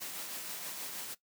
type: noise with tremolo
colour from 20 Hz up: white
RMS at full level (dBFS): -40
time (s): 0-1.15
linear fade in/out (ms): 20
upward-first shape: triangle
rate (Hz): 6.3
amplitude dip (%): 35
effects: noise-tail reverb RT60 0.1 s tail -17 dB re dry + high-pass 150 Hz 12 dB/octave